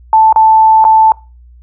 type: tone with dropouts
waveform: sine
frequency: 880 Hz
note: A5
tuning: in tune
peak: -3 dBFS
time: 0.13-1.12 s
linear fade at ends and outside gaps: 1 ms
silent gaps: 0.326-0.36 / 0.842-0.85 s
effects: noise-tail reverb RT60 0.3 s tail -23 dB re dry + added 60 Hz sine -36 dBFS peak until 1.62 s